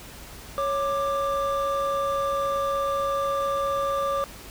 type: tone pair together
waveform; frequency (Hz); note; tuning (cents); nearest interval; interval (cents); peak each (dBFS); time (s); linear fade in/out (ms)
triangle; 554.4 / 1182.6; C#5 / D6; 0 / +12; octave + minor second; 1312; -24 / -24; 0.58-4.24; 0
effects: added 50 Hz sine -48 dBFS peak until 4.5 s + pink hiss -43 dBFS RMS until 4.5 s